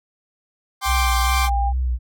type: chord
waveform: sawtooth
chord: G suspended fourth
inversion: none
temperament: equal with one note detuned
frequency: 784 / 1053.2 / 1174.7 Hz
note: G5 / C6 / D6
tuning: 0 / +11 / 0 cents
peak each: -20 dBFS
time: 0.81-1.5 s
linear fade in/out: 50 ms
type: tone with vibrato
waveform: sine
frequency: 61.74 Hz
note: B1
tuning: in tune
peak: -18 dBFS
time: 0.85-1.99 s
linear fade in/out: 50 ms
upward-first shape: sine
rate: 2.4 Hz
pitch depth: 61 cents each way
type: tone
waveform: sine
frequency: 800 Hz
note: G5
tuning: 35 cents sharp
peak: -21 dBFS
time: 1.43-1.73 s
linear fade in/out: 50 ms
effects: none